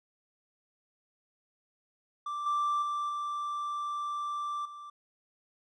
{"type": "tone with level steps", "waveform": "triangle", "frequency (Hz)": 1174.7, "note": "D6", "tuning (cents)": 0, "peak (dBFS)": [-31, -24, -28, -30, -41], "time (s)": [2.26, 4.9], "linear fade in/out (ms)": 5, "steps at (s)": [2.46, 2.82, 3.09, 4.65], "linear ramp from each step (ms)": 5, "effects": ["tanh soft clip ceiling -21 dBFS", "resampled to 24000 Hz"]}